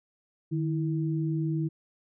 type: tone pair together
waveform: sine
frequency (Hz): 153.5 / 325.6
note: D#3 / E4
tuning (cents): -23 / -21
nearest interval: octave + minor second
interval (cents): 1302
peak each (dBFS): -27 / -31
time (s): 0.51-1.69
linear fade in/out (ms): 20
effects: none